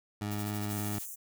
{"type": "tone with vibrato", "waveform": "20% pulse", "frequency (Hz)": 103.83, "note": "G#2", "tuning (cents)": 0, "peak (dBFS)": -28, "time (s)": [0.21, 0.99], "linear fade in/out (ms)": 5, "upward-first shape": "triangle", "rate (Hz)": 17, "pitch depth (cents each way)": 17}
{"type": "noise with tremolo", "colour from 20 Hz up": "blue", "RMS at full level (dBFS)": -42, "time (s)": [0.31, 1.06], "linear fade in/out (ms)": 5, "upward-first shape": "sine", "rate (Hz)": 13, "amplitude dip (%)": 70}
{"type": "high-pass noise", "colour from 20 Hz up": "white", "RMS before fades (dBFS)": -43, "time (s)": [0.7, 1.16], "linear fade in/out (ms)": 20, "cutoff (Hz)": 6000, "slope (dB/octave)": 96}
{"effects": []}